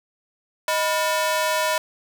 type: ring-modulated tone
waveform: sawtooth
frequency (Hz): 804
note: G5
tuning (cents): +44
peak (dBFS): -13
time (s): 0.68-1.78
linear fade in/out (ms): 2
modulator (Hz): 181
effects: none